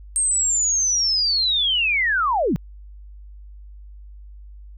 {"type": "linear sweep", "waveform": "sine", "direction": "down", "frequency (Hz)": [8590, 130.1], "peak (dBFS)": -17, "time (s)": [0.16, 2.56], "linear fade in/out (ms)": 0, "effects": ["added 50 Hz sine -38 dBFS peak until 4.77 s"]}